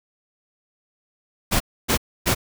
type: noise bursts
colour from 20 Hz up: pink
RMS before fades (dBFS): -19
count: 3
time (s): 1.51-2.349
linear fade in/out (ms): 20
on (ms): 93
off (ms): 280
effects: none